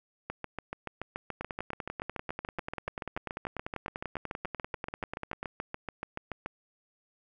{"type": "two click trains", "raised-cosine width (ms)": 0.5, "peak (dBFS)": [-20, -20], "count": [42, 44], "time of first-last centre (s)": [[1.41, 5.43], [0.3, 6.46]], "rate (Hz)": [10.2, 6.98], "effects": []}